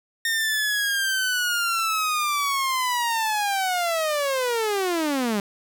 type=linear sweep; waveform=sawtooth; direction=down; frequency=1835 to 196 Hz; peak=-18 dBFS; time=0.25-5.4 s; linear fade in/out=2 ms; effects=none